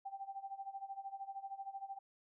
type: tone with tremolo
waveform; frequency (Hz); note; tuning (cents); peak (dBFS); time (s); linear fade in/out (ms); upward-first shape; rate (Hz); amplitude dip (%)
sine; 784; G5; 0; -40; 0.05-1.99; 10; sine; 13; 85
effects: none